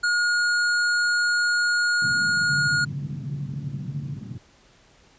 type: tone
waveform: square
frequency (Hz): 1435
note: F6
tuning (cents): +47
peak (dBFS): -20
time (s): 0.03-2.85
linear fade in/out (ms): 10
type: band-pass noise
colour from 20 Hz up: pink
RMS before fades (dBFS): -36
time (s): 2.02-4.38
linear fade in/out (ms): 2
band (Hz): 120 to 210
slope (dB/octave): 24
type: tone with tremolo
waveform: sine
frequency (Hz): 141.7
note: C#3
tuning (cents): +38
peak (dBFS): -27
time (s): 2.49-4.19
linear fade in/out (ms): 2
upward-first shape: sine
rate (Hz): 13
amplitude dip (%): 60
effects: pink hiss -56 dBFS RMS until 5.18 s + resampled to 16000 Hz